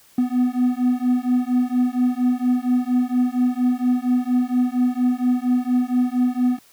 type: beating tone pair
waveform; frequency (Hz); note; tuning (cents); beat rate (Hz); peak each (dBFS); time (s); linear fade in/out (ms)
triangle; 246.9 / 251.2; B3 / B3; 0 / +30; 4.3; -18; 0.18-6.59; 5
effects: white hiss -53 dBFS RMS until 6.72 s